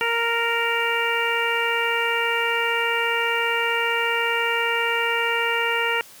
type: harmonic tone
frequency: 465.1 Hz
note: A#4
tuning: 4 cents flat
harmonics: 1 / 2 / 3 / 4 / 5 / 6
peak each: -27 / -27 / -27 / -27 / -27 / -27 dBFS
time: 0.01-6.01 s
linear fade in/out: 0 ms
effects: white hiss -46 dBFS RMS until 6.2 s + high-pass 100 Hz 12 dB/octave